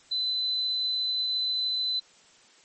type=tone; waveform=sine; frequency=4023 Hz; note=B7; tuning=31 cents sharp; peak=-25 dBFS; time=0.11-2 s; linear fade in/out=10 ms; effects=white hiss -57 dBFS RMS until 2.64 s + MP3 32 kbps